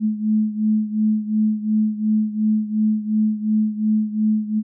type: beating tone pair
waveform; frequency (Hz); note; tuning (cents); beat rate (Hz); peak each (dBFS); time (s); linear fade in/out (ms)
sine; 214.3 / 217.1; A3 / A3; -45 / -23; 2.8; -18 / -22; 0-4.63; 50
effects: none